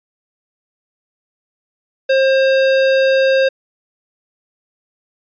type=tone; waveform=square; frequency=533 Hz; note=C5; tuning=32 cents sharp; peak=-11 dBFS; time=2.09-3.49 s; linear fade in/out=10 ms; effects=resampled to 11025 Hz